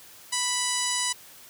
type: harmonic tone with a mistuned harmonic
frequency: 987.8 Hz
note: B5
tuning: in tune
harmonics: 1 / 2 / 3 / 4 / 5 / 6 / 7 / 8 / 9 / 10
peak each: -34 / -34 / -34 / -34 / -34 / -34 / -34 / -34 / -34 / -34 dBFS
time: 0.32-1.13 s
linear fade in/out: 10 ms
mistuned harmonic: 9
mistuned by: +21 cents
effects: white hiss -49 dBFS RMS until 1.49 s + high-pass 60 Hz 12 dB/octave